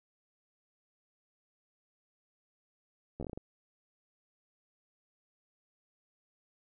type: slowing click train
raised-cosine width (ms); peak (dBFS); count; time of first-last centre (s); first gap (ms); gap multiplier
2; -27; 8; 3.2-3.375; 12; 1.24
effects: none